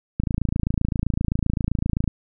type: click train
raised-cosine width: 5 ms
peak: -9 dBFS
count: 53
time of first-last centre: 0.2-2.077 s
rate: 27.7 Hz
effects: none